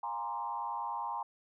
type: tone with frequency modulation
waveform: sine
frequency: 932.3 Hz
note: A#5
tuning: in tune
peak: -34 dBFS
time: 0.03-1.23 s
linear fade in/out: 5 ms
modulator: 110 Hz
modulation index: 1.3
effects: none